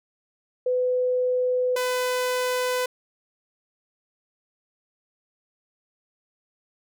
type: tone pair in turn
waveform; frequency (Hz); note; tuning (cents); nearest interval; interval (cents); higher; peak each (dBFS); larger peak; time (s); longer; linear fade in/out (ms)
sine / sawtooth; 502 / 502; B4 / B4; +28 / +28; unison; 0; neither; -20 / -19; second; 0.66-1.76 / 1.76-2.86; neither; 5
effects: none